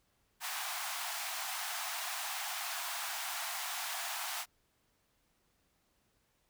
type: high-pass noise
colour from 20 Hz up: pink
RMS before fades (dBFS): -39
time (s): 0.4-4.46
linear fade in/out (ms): 50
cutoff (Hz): 680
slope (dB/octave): 96
effects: pink hiss -75 dBFS RMS until 6.49 s